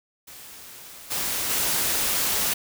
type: noise with level steps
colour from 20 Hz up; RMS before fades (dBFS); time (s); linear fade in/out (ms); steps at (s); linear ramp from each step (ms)
white; -43 / -27 / -24; 0.27-2.54; 10; 1.1 / 1.49; 20
effects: none